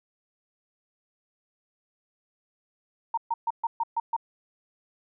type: tone bursts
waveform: sine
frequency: 922 Hz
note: A#5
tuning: 19 cents flat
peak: -23 dBFS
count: 7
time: 3.14-4.165 s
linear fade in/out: 5 ms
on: 35 ms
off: 130 ms
effects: none